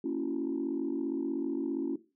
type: chord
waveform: sine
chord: F# dominant seventh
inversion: first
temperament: just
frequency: 231.2 / 277.5 / 333 / 370 Hz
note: A#3 / C#4 / E4 / F#4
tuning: -14 / +2 / +18 / 0 cents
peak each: -38 / -32 / -33 / -38 dBFS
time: 0.04-1.96 s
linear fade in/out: 5 ms
effects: noise-tail reverb RT60 0.3 s tail -17 dB re dry + tanh soft clip ceiling -23 dBFS